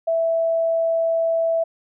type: tone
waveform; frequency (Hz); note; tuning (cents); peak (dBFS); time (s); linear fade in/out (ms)
sine; 659.3; E5; 0; -17; 0.07-1.64; 10
effects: none